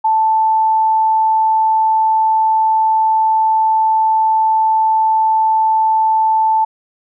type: tone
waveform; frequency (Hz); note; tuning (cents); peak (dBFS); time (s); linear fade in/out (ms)
sine; 880; A5; 0; -10; 0.04-6.65; 10
effects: none